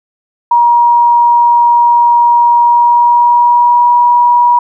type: tone with pitch glide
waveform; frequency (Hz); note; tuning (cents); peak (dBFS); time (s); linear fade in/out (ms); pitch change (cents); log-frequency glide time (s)
sine; 951 to 963.7; A#5 to B5; +34 to -43; -4; 0.51-4.59; 5; +23; 2.56-3.91
effects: none